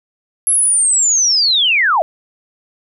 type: linear sweep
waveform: sine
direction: down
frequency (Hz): 11175 to 594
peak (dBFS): -10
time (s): 0.47-2.02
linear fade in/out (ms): 0
effects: none